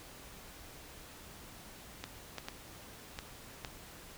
clicks, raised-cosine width 0.2 ms, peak -22 dBFS, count 5, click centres 2.04 / 2.383 / 2.485 / 3.189 / 3.648 s, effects pink hiss -52 dBFS RMS until 4.17 s

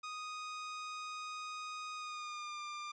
sawtooth tone with pitch glide, 1244.5 to 1195.2 Hz, D#6 to D6, 0 to +30 cents, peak -38 dBFS, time 0.03-2.92 s, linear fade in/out 10 ms, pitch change -70 cents, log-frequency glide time 1.95-2.61 s, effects resampled to 16000 Hz + 13-bit

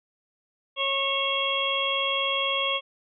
harmonic tone, 548 Hz, C#5, 20 cents flat, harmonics 1 / 2 / 4 / 5 / 6, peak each -31 / -30 / -33 / -30 / -27 dBFS, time 0.76-2.81 s, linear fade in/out 50 ms, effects none

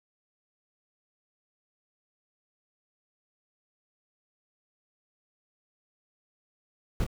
brown noise with echo, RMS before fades -26 dBFS, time 7-7.04 s, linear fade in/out 0 ms, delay 25 ms, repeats 1, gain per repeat -7 dB, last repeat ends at 7.065 s, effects none

